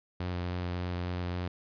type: tone with vibrato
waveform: sawtooth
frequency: 89 Hz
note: F2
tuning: 33 cents sharp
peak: -28 dBFS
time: 0.2-1.48 s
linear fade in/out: 5 ms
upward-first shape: sine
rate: 3.5 Hz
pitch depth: 14 cents each way
effects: resampled to 11025 Hz